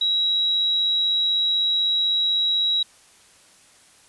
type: tone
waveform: sine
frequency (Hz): 3868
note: B7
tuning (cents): -37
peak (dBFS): -18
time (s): 0.01-2.83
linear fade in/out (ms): 5
effects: white hiss -53 dBFS RMS until 4.08 s + resampled to 24000 Hz